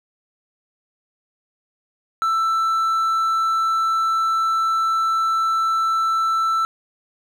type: tone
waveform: triangle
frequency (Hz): 1328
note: E6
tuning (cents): +12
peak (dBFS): -15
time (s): 2.22-6.65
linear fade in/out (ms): 0
effects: none